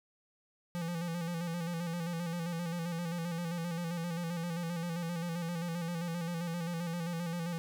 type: tone with vibrato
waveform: square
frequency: 170.1 Hz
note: F3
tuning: 45 cents flat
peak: -35 dBFS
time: 0.75-7.58 s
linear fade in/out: 0 ms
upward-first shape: square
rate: 7.6 Hz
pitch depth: 47 cents each way
effects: 12-bit